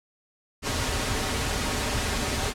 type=noise with comb filter; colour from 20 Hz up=pink; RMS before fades=-27 dBFS; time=0.62-2.54 s; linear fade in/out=50 ms; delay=5.9 ms; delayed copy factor=-0.55; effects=low-pass 9000 Hz 12 dB/octave